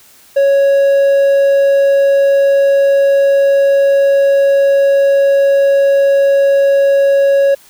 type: tone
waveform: triangle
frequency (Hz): 554.4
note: C#5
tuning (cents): 0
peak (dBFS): -5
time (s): 0.36-7.55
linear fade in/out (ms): 10
effects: white hiss -44 dBFS RMS until 7.69 s